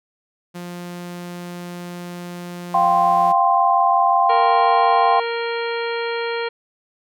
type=tone; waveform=sawtooth; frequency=175.8 Hz; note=F3; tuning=12 cents sharp; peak=-26 dBFS; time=0.54-3.33 s; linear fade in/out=20 ms
type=chord; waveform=sine; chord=F suspended second; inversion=none; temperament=equal; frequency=698.5 / 784 / 1046.5 Hz; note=F5 / G5 / C6; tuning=0 / 0 / 0 cents; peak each=-18 / -17 / -17 dBFS; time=2.74-5.2 s; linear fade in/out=5 ms
type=harmonic tone; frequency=466 Hz; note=A#4; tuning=1 cent flat; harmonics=1 / 2 / 3 / 4 / 5 / 6 / 7 / 9; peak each=-23 / -29 / -31 / -33 / -32 / -38 / -36 / -37 dBFS; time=4.29-6.49 s; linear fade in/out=10 ms
effects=none